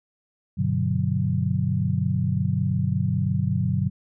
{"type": "chord", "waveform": "sine", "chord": "G major seventh", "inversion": "none", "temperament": "equal", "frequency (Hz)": [98, 123.47, 146.83, 185], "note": ["G2", "B2", "D3", "F#3"], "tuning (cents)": [0, 0, 0, 0], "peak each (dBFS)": -26, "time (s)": [0.57, 3.9], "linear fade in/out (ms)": 20, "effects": []}